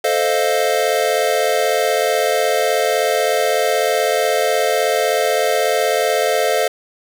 square chord, F dominant seventh, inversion first, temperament equal, 440 / 523.3 / 622.3 / 698.5 Hz, A4 / C5 / Eb5 / F5, 0 / 0 / 0 / 0 cents, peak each -21 dBFS, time 0.04-6.68 s, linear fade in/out 5 ms, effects none

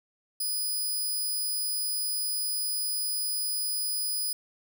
5% pulse tone, 4975 Hz, D#8, 1 cent flat, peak -21 dBFS, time 0.4-4.33 s, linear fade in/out 5 ms, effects none

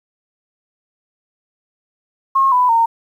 sine tone with pitch steps, 1079 / 995.2 / 917.9 Hz, C#6 / B5 / A#5, -47 / +13 / -27 cents, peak -10 dBFS, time 2.35-2.86 s, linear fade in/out 10 ms, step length 170 ms, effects 8-bit

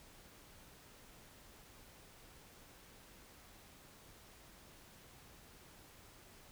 silence, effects pink hiss -60 dBFS RMS until 6.51 s

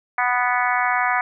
harmonic tone, 246.9 Hz, B3, in tune, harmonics 3 / 4 / 5 / 6 / 7 / 8 / 9, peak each -23 / -24 / -25 / -26 / -26 / -27 / -28 dBFS, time 0.18-1.21 s, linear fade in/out 2 ms, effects none

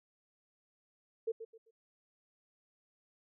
sine tone with echo, 450.5 Hz, A4, 41 cents sharp, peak -31 dBFS, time 1.27-1.32 s, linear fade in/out 10 ms, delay 130 ms, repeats 3, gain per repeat -11 dB, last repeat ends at 1.71 s, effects none

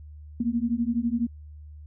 sine beating tone pair, 229.3 / 241.3 Hz, A#3 / B3, -28 / -40 cents, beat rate 12 Hz, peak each -26 dBFS, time 0.4-1.27 s, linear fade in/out 5 ms, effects added 75 Hz sine -41 dBFS peak until 1.86 s

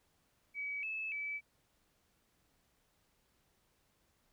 sine tone with pitch steps, 2276 / 2608 / 2301 Hz, C#7 / E7 / D7, +45 / -19 / -36 cents, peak -37 dBFS, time 0.54-1.41 s, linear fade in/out 50 ms, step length 290 ms, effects pink hiss -75 dBFS RMS until 4.32 s

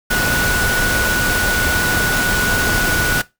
sine tone in noise, 1469 Hz, F#6, 13 cents flat, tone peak -17 dBFS, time 0.1-3.22 s, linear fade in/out 10 ms, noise pink, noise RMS -19 dBFS, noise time 0.1-3.22 s, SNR -1 dB, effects noise-tail reverb RT60 0.2 s tail -18 dB re dry

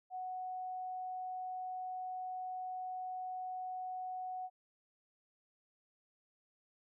sine tone, 740 Hz, F#5, in tune, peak -39 dBFS, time 0.1-4.5 s, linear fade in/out 50 ms, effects none

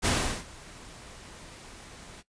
pink noise with ADSR envelope, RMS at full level -24 dBFS, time 0.02-2.23 s, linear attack 38 ms, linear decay 380 ms, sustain -23 dB, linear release 33 ms, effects noise-tail reverb RT60 0.1 s tail -17 dB re dry + resampled to 22050 Hz

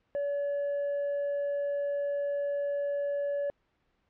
sine tone with tanh clipping, 570 Hz, C#5, 48 cents sharp, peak -29 dBFS, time 0.15-3.5 s, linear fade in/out 0 ms, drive 2 dB, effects pink hiss -74 dBFS RMS until 4.09 s + low-pass 3000 Hz 12 dB/octave

